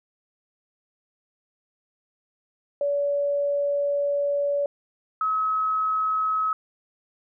sine tone pair in turn, 571 / 1281.9 Hz, D5 / E6, -49 / -49 cents, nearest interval octave + major second, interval 1400 cents, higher second, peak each -21 dBFS, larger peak neither, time 2.81-4.66 / 5.21-6.53 s, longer first, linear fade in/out 2 ms, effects none

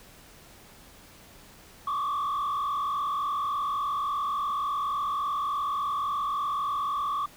sine tone with frequency modulation, 1147 Hz, D6, 41 cents flat, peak -24 dBFS, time 1.87-7.26 s, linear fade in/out 5 ms, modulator 43.5 Hz, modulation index 1.3, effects tanh soft clip ceiling -25 dBFS + pink hiss -52 dBFS RMS until 7.36 s

